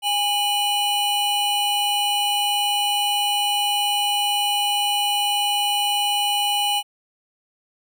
square tone pair together, 820.1 / 2960 Hz, G#5 / F#7, -22 / 0 cents, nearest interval octave + minor seventh, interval 2222 cents, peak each -23 / -22 dBFS, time 0.02-6.83 s, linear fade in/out 50 ms, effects none

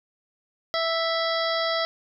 harmonic tone with a mistuned harmonic, 659.3 Hz, E5, in tune, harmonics 1 / 2 / 3 / 5 / 6 / 7 / 8, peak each -26 / -29 / -31 / -33 / -34 / -34 / -35 dBFS, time 0.74-1.85 s, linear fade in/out 0 ms, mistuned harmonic 7, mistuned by +35 cents, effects 10-bit

